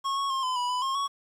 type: tone with pitch steps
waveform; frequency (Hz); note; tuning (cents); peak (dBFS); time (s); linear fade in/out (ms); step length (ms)
square; 1092 / 1105 / 1067 / 1017 / 981 / 997 / 1072 / 1116; C#6 / C#6 / C6 / C6 / B5 / B5 / C6 / C#6; -26 / -6 / +34 / -50 / -12 / +16 / +42 / +11; -27; 0.04-1.08; 20; 130
effects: low-pass 7000 Hz 12 dB/octave + 9-bit